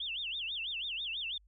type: tone with vibrato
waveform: sine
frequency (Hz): 3115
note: G7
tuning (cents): -12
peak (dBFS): -35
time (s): 0-1.38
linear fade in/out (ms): 5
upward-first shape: sine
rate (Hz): 6.1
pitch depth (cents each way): 290
effects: added 50 Hz sine -61 dBFS peak until 1.47 s